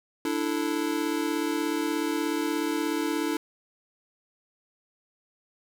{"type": "chord", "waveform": "square", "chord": "D suspended second", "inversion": "none", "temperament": "just", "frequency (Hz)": [293.7, 330.4, 440.5], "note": ["D4", "E4", "A4"], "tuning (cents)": [0, 4, 2], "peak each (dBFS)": [-30, -30, -34], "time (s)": [0.25, 3.37], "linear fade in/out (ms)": 2, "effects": []}